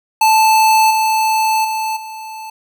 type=tone with level steps; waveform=square; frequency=877 Hz; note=A5; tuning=6 cents flat; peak=-9 / -13 / -18 / -28 dBFS; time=0.21-2.5 s; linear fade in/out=5 ms; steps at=0.9 / 1.64 / 1.96 s; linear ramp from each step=10 ms; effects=none